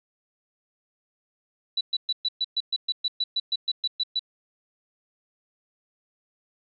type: tone bursts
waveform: sine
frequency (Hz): 3951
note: B7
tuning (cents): 0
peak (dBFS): -22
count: 16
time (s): 1.77-4.194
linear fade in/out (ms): 5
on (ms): 39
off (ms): 120
effects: none